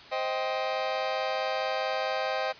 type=chord; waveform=sawtooth; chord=C minor; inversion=none; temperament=just; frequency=523.3 / 627.9 / 784.9 Hz; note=C5 / Eb5 / G5; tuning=0 / +16 / +2 cents; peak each=-28 dBFS; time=0.11-2.53 s; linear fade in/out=20 ms; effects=white hiss -48 dBFS RMS until 2.59 s + resampled to 11025 Hz